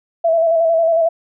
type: tone with vibrato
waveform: sine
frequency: 660 Hz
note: E5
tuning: 2 cents sharp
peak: -11 dBFS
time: 0.24-1.09 s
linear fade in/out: 10 ms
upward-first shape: square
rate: 11 Hz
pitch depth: 31 cents each way
effects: none